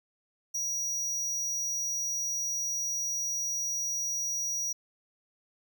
square tone, 5780 Hz, F#8, 41 cents flat, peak -30 dBFS, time 0.54-4.73 s, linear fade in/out 10 ms, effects none

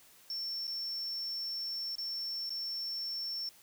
triangle tone with dropouts, 5420 Hz, E8, 47 cents sharp, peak -34 dBFS, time 0.3-3.49 s, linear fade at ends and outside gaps 1 ms, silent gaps 0.67-0.677 / 1.954-1.983 / 2.494-2.504 s, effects white hiss -60 dBFS RMS until 3.62 s

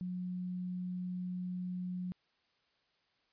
sine tone, 181 Hz, F#3, 38 cents flat, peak -36 dBFS, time 0.01-2.12 s, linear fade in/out 0 ms, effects white hiss -75 dBFS RMS until 3.32 s + resampled to 11025 Hz

